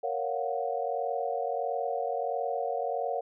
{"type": "chord", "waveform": "sine", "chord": "Gb major seventh", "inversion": "first", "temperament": "equal", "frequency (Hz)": [466.2, 554.4, 698.5, 740], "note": ["Bb4", "Db5", "F5", "Gb5"], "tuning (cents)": [0, 0, 0, 0], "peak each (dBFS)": -34, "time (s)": [0.03, 3.21], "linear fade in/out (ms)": 10, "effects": []}